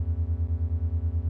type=beating tone pair; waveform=triangle; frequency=77.78 / 87.18 Hz; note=D#2 / F2; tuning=0 / -3 cents; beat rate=9.4 Hz; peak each=-25 / -25 dBFS; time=0-1.29 s; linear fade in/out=5 ms; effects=none